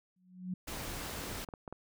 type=tone with exponential growth; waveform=sine; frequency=182.9 Hz; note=F#3; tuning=20 cents flat; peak=-32 dBFS; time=0.16-0.54 s; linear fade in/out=5 ms; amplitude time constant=81 ms
type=noise; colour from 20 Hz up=pink; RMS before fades=-41 dBFS; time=0.67-1.45 s; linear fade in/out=10 ms
type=clicks; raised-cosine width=1 ms; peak=-29 dBFS; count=8; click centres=1.062 / 1.096 / 1.238 / 1.314 / 1.488 / 1.538 / 1.678 / 1.726 s
effects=none